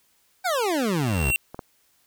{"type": "exponential sweep", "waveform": "25% pulse", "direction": "down", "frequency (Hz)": [784, 57.9], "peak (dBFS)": -18, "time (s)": [0.44, 1.32], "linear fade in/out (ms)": 20}
{"type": "tone with exponential growth", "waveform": "square", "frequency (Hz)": 2735, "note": "F7", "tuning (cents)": -37, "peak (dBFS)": -19, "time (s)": [0.85, 1.36], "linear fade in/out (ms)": 0, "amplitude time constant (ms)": 110}
{"type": "clicks", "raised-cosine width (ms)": 1, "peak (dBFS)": [-22, -18], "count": 2, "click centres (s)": [1.545, 1.592]}
{"effects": ["white hiss -64 dBFS RMS until 2.06 s"]}